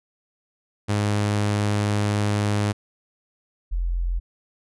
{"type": "tone pair in turn", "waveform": ["sawtooth", "sine"], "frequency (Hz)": [103.6, 43.38], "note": ["G#2", "F1"], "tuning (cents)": [-4, -11], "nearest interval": "octave + minor third", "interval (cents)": 1507, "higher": "first", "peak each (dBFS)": [-16, -21], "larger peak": "first", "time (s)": [[0.88, 2.73], [3.71, 4.2]], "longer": "first", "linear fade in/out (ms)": 20, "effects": ["resampled to 24000 Hz"]}